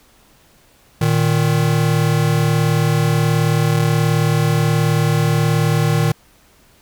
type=tone pair together; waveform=square; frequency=116.07 / 154.7 Hz; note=A#2 / D#3; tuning=-7 / -10 cents; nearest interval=perfect fourth; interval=497 cents; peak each=-18 / -16 dBFS; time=1.01-6.12 s; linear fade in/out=5 ms; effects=pink hiss -52 dBFS RMS until 6.81 s